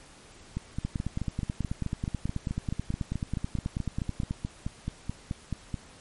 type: two click trains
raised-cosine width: 5 ms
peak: -18 / -17 dBFS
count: 25 / 33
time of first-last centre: 0.57-5.742 / 0.85-4.309 s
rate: 4.64 / 9.25 Hz
effects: pink hiss -52 dBFS RMS until 6 s + MP3 48 kbps